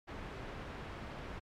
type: low-pass noise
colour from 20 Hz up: pink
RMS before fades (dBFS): -45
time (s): 0.07-1.4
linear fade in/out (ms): 20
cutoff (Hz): 2300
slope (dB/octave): 12
effects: MP3 96 kbps